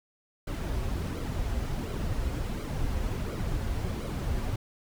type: noise with flanger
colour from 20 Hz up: brown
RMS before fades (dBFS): -31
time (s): 0.47-4.56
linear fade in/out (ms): 5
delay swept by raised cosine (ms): 1.1 to 6.7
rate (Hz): 1.4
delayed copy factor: -0.55
effects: none